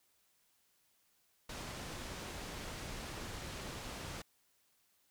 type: low-pass noise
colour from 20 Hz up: pink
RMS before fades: -45 dBFS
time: 1.49-4.22 s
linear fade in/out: 5 ms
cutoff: 8100 Hz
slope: 12 dB/octave
effects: white hiss -74 dBFS RMS until 5.1 s